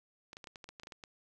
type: clicks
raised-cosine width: 0.2 ms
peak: -30 dBFS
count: 12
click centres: 0.331 / 0.369 / 0.442 / 0.472 / 0.558 / 0.642 / 0.69 / 0.798 / 0.834 / 0.871 / 0.922 / 1.038 s
effects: none